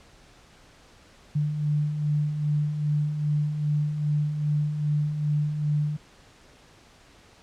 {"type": "beating tone pair", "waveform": "sine", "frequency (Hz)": [146.83, 149.33], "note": ["D3", "D3"], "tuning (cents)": [0, 29], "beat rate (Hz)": 2.5, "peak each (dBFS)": [-32, -23], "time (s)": [1.35, 5.97], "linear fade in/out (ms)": 10, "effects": ["pink hiss -54 dBFS RMS until 7.42 s", "low-pass 7000 Hz 12 dB/octave"]}